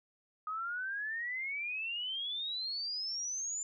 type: exponential sweep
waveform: sine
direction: up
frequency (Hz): 1244.5 to 7180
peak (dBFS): -35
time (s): 0.47-3.63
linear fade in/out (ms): 2
effects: none